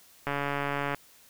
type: click train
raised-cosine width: 0.5 ms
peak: -15 dBFS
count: 97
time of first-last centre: 0.27-0.946 s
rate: 142 Hz
effects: white hiss -57 dBFS RMS until 1.29 s